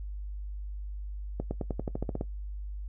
accelerating click train, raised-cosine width 2 ms, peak -18 dBFS, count 11, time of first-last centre 1.4-2.211 s, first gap 110 ms, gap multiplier 0.93, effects noise-tail reverb RT60 0.1 s tail -17 dB re dry + added 50 Hz sine -35 dBFS peak until 2.88 s

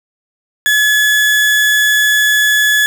35% pulse tone, 1707 Hz, G#6, 47 cents sharp, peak -7 dBFS, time 0.66-2.86 s, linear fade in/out 0 ms, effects none

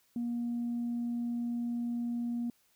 sine tone, 237.8 Hz, A#3, 35 cents sharp, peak -30 dBFS, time 0.16-2.5 s, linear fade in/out 2 ms, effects tanh soft clip ceiling -28 dBFS + white hiss -70 dBFS RMS until 2.75 s

